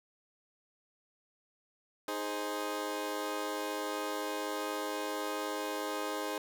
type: chord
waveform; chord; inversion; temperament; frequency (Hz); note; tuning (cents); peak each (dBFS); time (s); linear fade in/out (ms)
20% pulse; Ab major; second; equal; 311.1 / 415.3 / 523.3; Eb4 / Ab4 / C5; 0 / 0 / 0; -34; 2.08-6.38; 2
effects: none

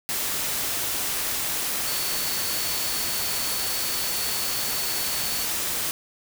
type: tone in noise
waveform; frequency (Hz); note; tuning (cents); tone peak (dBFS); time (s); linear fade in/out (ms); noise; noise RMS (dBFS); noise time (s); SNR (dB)
sine; 4450; C#8; +6; -33; 1.87-5.45; 0; white; -27; 0.09-5.91; -9
effects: none

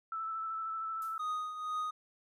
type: tone with vibrato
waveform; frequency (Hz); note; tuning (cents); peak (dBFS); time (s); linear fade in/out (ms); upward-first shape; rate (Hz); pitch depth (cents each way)
sine; 1318.5; E6; 0; -35; 0.12-1.18; 2; square; 13; 13
type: noise with exponential decay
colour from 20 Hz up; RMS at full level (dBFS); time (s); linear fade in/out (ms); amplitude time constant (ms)
violet; -48; 1.02-1.32; 0; 65
type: tone with tremolo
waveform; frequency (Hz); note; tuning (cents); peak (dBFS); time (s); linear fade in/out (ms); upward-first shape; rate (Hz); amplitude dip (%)
triangle; 1244.5; D#6; 0; -30; 1.19-1.91; 10; triangle; 2.1; 65
effects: resampled to 32000 Hz

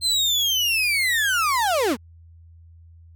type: linear sweep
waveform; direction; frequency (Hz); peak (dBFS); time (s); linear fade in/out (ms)
35% pulse; down; 4164 to 193.8; -17; 0.01-1.97; 50
effects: added 83 Hz sine -45 dBFS peak until 3.15 s

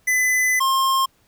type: tone pair in turn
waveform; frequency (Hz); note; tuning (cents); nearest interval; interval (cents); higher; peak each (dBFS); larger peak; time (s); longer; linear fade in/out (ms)
square; 2011 / 1065.3; B6 / C6; +31 / +31; major seventh; 1100; first; -17; neither; 0.07-0.6 / 0.6-1.06; first; 10
effects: pink hiss -61 dBFS RMS until 1.27 s

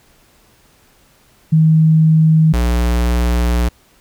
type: tone pair in turn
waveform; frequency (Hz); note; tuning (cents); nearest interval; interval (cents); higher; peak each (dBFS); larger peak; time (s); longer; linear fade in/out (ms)
sine / square; 158.5 / 59.75; D#3 / A#1; +32 / +43; octave + perfect fourth; 1689; first; -7 / -13; first; 1.52-2.53 / 2.53-3.69; second; 10
effects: pink hiss -52 dBFS RMS until 4 s

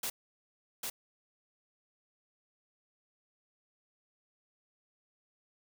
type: noise with echo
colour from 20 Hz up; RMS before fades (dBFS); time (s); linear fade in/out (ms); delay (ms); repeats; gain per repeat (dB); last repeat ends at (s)
white; -36; 0.03-0.1; 5; 800; 1; -2; 0.9
effects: none

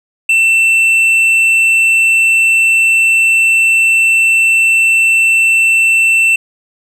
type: tone with tanh clipping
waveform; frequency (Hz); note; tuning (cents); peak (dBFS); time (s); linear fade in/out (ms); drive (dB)
sine; 2680; E7; +28; -8; 0.29-6.36; 5; 6
effects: none

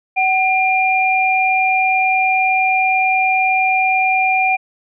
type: tone pair together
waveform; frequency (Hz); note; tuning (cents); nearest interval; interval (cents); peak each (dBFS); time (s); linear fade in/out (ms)
sine; 755 / 2397; F#5 / D7; +35 / +35; octave + minor sixth; 2000; -15; 0.16-4.57; 20
effects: none

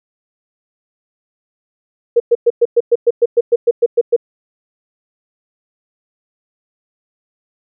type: tone bursts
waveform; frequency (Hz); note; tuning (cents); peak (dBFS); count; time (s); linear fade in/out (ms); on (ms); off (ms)
sine; 472.7; A#4; +24; -6; 14; 2.16-4.164; 10; 41; 110
effects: none

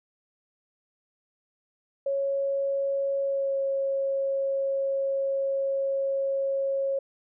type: tone with pitch glide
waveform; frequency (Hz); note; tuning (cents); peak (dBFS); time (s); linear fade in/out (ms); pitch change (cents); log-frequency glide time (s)
sine; 552 to 546; C#5 to C#5; -7 to -26; -24; 2.06-6.99; 5; -19; 3.23-3.58
effects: none

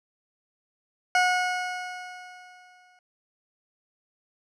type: tone with exponential decay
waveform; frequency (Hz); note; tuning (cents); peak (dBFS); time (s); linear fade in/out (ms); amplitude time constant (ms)
20% pulse; 728; F#5; -28; -13; 1.15-2.99; 2; 400
effects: low-pass 6000 Hz 12 dB/octave

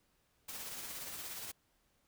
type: noise with tremolo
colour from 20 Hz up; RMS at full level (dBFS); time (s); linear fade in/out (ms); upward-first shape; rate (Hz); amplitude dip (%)
white; -43; 0.48-1.52; 10; triangle; 17; 40
effects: pink hiss -75 dBFS RMS until 2.07 s

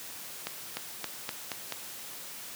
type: accelerating click train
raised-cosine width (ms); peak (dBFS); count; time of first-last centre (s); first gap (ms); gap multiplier
0.2; -15; 6; 0.47-1.723; 300; 0.91
effects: white hiss -43 dBFS RMS until 2.55 s + high-pass 100 Hz 12 dB/octave

